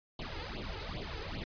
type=noise with flanger; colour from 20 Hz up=pink; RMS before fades=-40 dBFS; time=0.19-1.44 s; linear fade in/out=2 ms; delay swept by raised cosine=0.27 to 2.37 ms; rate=2.5 Hz; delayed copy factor=+0.9; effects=resampled to 11025 Hz